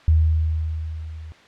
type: tone with level ramp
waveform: sine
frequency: 79.3 Hz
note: D#2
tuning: 33 cents sharp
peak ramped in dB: -11 to -34 dBFS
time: 0.08-1.32 s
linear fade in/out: 0 ms
effects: white hiss -49 dBFS RMS until 1.47 s + low-pass 3000 Hz 12 dB/octave